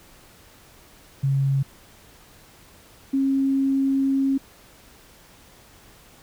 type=tone pair in turn; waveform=sine; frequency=136.9 / 271 Hz; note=C#3 / C#4; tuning=-21 / -39 cents; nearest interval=octave; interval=1182 cents; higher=second; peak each=-18 dBFS; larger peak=neither; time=1.23-1.63 / 3.13-4.38 s; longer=second; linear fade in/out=10 ms; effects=pink hiss -51 dBFS RMS until 6.22 s